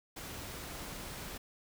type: noise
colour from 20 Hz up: pink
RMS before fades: -44 dBFS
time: 0.16-1.38 s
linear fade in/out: 10 ms
effects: none